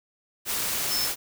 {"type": "tone in noise", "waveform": "sine", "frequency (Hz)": 5274, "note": "E8", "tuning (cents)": 0, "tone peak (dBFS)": -26, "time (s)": [0.88, 1.09], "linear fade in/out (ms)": 50, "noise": "white", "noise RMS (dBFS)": -28, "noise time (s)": [0.45, 1.16], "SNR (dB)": -1, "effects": []}